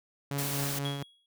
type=tone with tremolo; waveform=sawtooth; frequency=140.8 Hz; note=C#3; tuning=27 cents sharp; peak=-26 dBFS; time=0.31-1.03 s; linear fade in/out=2 ms; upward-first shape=triangle; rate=4.1 Hz; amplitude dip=50%
type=noise; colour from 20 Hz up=white; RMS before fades=-35 dBFS; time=0.38-0.79 s; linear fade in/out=5 ms
type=tone with exponential decay; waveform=triangle; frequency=3322 Hz; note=G#7; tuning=in tune; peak=-32 dBFS; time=0.85-1.26 s; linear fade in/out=2 ms; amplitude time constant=89 ms
effects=none